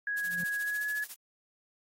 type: tone with pitch glide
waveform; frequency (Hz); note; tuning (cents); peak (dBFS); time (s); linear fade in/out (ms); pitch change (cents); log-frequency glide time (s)
sine; 1661.2 to 1697.1; G#6 to G#6; 0 to +37; -30; 0.07-1.04; 2; +37; 0.59-0.9
type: tone with exponential growth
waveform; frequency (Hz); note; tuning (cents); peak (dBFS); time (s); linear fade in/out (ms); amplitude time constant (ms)
triangle; 174.61; F3; 0; -34; 0.15-0.44; 5; 62
type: noise with tremolo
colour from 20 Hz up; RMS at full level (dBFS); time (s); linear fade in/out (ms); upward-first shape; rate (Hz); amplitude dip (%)
blue; -41; 0.17-1.16; 2; sine; 14; 85
effects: AAC 48 kbps